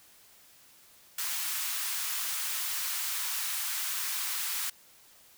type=high-pass noise; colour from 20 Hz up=white; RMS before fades=-33 dBFS; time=1.18-4.7 s; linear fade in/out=5 ms; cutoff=980 Hz; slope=24 dB/octave; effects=white hiss -58 dBFS RMS until 5.37 s